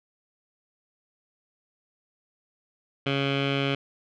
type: tone with low-pass filter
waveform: 15% pulse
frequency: 138.59 Hz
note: C#3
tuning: in tune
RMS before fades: -26 dBFS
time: 3.06-3.75 s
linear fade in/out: 5 ms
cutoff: 2900 Hz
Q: 5.2
effects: none